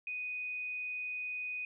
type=tone; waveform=sine; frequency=2489 Hz; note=D#7; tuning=in tune; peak=-36 dBFS; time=0.07-1.65 s; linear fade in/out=2 ms; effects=none